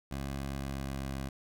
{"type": "tone with pitch glide", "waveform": "15% pulse", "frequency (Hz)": [68.5, 67.28], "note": ["C#2", "C2"], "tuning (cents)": [-20, 49], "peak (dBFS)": -29, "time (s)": [0.11, 1.29], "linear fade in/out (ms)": 5, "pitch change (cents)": -31, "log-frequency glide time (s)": [0.46, 1.17], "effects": []}